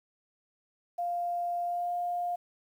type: tone with pitch glide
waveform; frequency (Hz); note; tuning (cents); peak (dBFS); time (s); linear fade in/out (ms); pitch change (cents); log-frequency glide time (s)
sine; 698.5 to 705; F5 to F5; 0 to +16; -29; 0.98-2.36; 10; +16; 1.63-1.93
effects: 10-bit